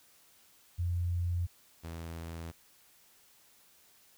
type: tone pair in turn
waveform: sine / sawtooth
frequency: 87.31 / 82.84 Hz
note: F2 / E2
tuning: 0 / +9 cents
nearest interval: minor second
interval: 91 cents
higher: first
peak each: -29 / -36 dBFS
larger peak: first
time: 0.78-1.47 / 1.83-2.52 s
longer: neither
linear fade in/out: 20 ms
effects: white hiss -63 dBFS RMS until 4.17 s